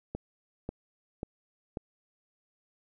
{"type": "click train", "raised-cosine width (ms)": 2, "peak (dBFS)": -21, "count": 4, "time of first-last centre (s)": [0.15, 1.772], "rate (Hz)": 1.85, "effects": []}